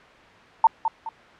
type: tone with echo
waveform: sine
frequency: 901 Hz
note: A5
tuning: 41 cents sharp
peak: -10 dBFS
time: 0.64-0.67 s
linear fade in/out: 2 ms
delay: 210 ms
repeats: 2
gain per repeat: -9 dB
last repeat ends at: 1.09 s
effects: white hiss -48 dBFS RMS until 1.39 s + low-pass 2000 Hz 12 dB/octave